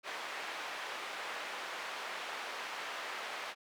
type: band-pass noise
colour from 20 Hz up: white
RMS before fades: -42 dBFS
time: 0.03-3.55 s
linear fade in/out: 50 ms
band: 540 to 2200 Hz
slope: 12 dB/octave
effects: none